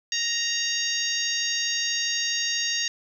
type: harmonic tone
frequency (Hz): 932.3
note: A#5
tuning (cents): 0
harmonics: 2 / 3 / 4 / 5 / 6 / 7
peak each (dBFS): -31 / -31 / -31 / -31 / -31 / -31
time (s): 0.12-2.88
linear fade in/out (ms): 2
effects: 9-bit